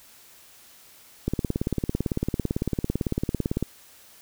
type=click train; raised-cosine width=3 ms; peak=-11 dBFS; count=43; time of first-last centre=1.28-3.626 s; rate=17.9 Hz; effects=white hiss -52 dBFS RMS until 4.21 s